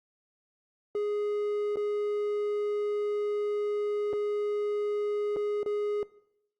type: tone with dropouts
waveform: triangle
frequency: 415.3 Hz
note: G#4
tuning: in tune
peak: -25 dBFS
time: 0.95-6.03 s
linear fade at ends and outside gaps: 1 ms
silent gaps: 1.758-1.77 / 4.13-4.134 / 5.362-5.367 / 5.631-5.661 s
effects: noise-tail reverb RT60 0.8 s tail -20 dB re dry + Opus 48 kbps